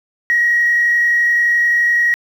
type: tone with frequency modulation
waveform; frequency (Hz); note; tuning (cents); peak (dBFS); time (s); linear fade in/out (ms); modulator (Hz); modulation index
sine; 1899; A#6; +32; -10; 0.3-2.14; 0; 31.6; 0.61
effects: tanh soft clip ceiling -6 dBFS + 7-bit